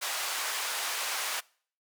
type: band-pass noise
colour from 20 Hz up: pink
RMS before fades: -33 dBFS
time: 0.01-1.41 s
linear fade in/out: 20 ms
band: 930 to 14000 Hz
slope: 12 dB/octave
effects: noise-tail reverb RT60 0.5 s tail -24 dB re dry + high-pass 400 Hz 12 dB/octave